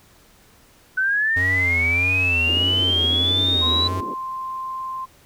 sine linear sweep, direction up, 1500 to 3971 Hz, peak -17 dBFS, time 0.97-3.88 s, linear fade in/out 10 ms
square tone with vibrato, 87.9 Hz, F2, 12 cents sharp, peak -25 dBFS, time 1.36-4.01 s, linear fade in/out 10 ms, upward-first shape sine, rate 1.6 Hz, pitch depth 110 cents each way
pink band-pass noise, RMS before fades -33 dBFS, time 2.47-4.14 s, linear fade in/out 2 ms, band 250 to 440 Hz, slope 24 dB/octave
sine tone, 1046.5 Hz, C6, in tune, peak -26 dBFS, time 3.61-5.06 s, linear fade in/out 20 ms
effects pink hiss -53 dBFS RMS until 5.25 s

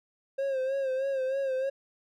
triangle tone with vibrato, 534 Hz, C5, 35 cents sharp, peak -25 dBFS, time 0.38-1.7 s, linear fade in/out 10 ms, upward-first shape sine, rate 3.2 Hz, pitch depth 56 cents each way, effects none

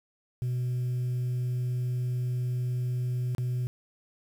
sine tone with dropouts, 124.5 Hz, B2, 14 cents sharp, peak -24 dBFS, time 0.42-3.67 s, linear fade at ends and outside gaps 0 ms, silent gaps 3.349-3.382 s, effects tanh soft clip ceiling -26 dBFS + 9-bit

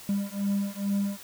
triangle beating tone pair, 198.9 / 201.2 Hz, G3 / G3, +25 / +45 cents, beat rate 2.3 Hz, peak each -27 dBFS, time 0.09-1.18 s, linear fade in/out 2 ms, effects white hiss -46 dBFS RMS until 1.23 s

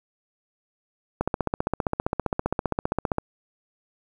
click train, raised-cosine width 1 ms, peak -9 dBFS, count 31, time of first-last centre 1.21-3.184 s, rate 15.2 Hz, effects 8-bit

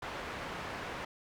white low-pass noise, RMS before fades -41 dBFS, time 0.02-1.05 s, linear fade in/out 5 ms, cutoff 1700 Hz, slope 12 dB/octave, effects none

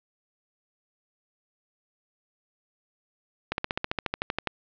slowing click train, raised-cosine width 0.3 ms, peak -10 dBFS, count 14, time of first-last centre 3.52-4.473 s, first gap 61 ms, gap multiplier 1.03, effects low-pass 4000 Hz 12 dB/octave

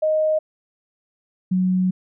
sine tone pair in turn, 622.3 / 184.56 Hz, D#5 / F#3, 0 / -4 cents, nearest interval octave + major sixth, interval 2104 cents, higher first, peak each -16 dBFS, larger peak neither, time 0.02-0.39 / 1.51-1.91 s, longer second, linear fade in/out 10 ms, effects none

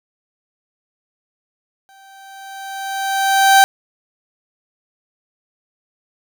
30% pulse tone with exponential growth, 779 Hz, G5, 11 cents flat, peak -3 dBFS, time 1.89-3.64 s, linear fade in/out 0 ms, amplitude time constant 380 ms, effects none

